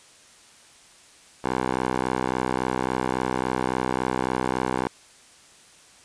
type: tone with band-pass filter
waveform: 10% pulse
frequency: 63.6 Hz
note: C2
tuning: 48 cents flat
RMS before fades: -26 dBFS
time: 1.44-4.88 s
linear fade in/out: 5 ms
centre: 790 Hz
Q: 0.95
effects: white hiss -52 dBFS RMS until 6.04 s + resampled to 22050 Hz